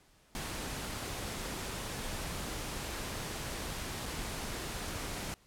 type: noise with dropouts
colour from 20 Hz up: pink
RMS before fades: -39 dBFS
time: 0.35-5.34 s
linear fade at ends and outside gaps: 0 ms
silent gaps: 4.057-4.061 s
effects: pink hiss -65 dBFS RMS until 5.46 s + low-pass 12000 Hz 12 dB/octave